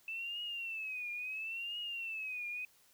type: tone with vibrato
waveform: sine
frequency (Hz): 2637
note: E7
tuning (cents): 0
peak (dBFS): -38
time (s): 0.08-2.65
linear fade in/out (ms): 2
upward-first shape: triangle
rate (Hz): 0.73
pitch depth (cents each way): 160
effects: white hiss -67 dBFS RMS until 2.93 s